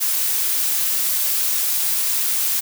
blue noise, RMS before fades -20 dBFS, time 0-2.61 s, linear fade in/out 20 ms, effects none

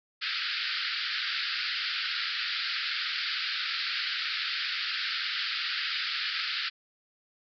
white band-pass noise, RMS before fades -32 dBFS, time 0.21-6.7 s, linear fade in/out 20 ms, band 1300 to 4900 Hz, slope 96 dB/octave, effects none

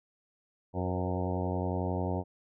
harmonic tone with a mistuned harmonic, 91 Hz, F#2, 28 cents flat, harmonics 1 / 2 / 3 / 4 / 5 / 6 / 7 / 8 / 9 / 10, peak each -33 / -36 / -38 / -39 / -40 / -41 / -41 / -42 / -43 / -43 dBFS, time 0.73-2.24 s, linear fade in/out 50 ms, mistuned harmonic 5, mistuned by +38 cents, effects none

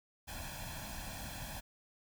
pink noise with comb filter, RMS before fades -44 dBFS, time 0.27-1.61 s, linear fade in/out 20 ms, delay 1.2 ms, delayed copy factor +0.85, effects none

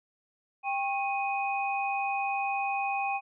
sine tone cluster, 793 / 1090 / 2499 Hz, G5 / C#6 / D#7, +20 / -29 / +7 cents, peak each -29 / -38 / -33 dBFS, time 0.63-3.21 s, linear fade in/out 50 ms, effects none

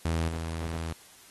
sawtooth tone with level steps, 81.9 Hz, E2, 11 cents flat, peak -22 / -28 dBFS, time 0.05-0.93 s, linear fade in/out 5 ms, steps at 0.28 s, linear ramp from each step 10 ms, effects white hiss -54 dBFS RMS until 1.3 s + AAC 32 kbps

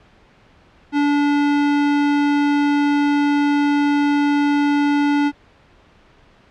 square tone, 289 Hz, D4, 28 cents flat, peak -15 dBFS, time 0.92-5.32 s, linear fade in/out 50 ms, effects pink hiss -51 dBFS RMS until 6.5 s + low-pass 3000 Hz 12 dB/octave

